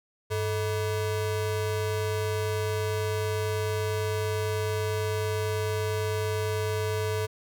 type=ring-modulated tone; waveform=square; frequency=267.5 Hz; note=C4; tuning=38 cents sharp; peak=-24 dBFS; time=0.3-7.27 s; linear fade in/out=20 ms; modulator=168 Hz; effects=none